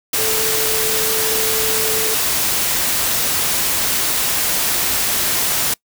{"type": "tone in noise", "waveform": "sine", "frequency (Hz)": 440, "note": "A4", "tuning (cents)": 0, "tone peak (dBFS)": -23, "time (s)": [0.18, 2.15], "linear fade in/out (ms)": 5, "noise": "white", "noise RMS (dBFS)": -18, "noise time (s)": [0.13, 5.74], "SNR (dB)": -8, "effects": ["noise-tail reverb RT60 0.1 s tail -24 dB re dry"]}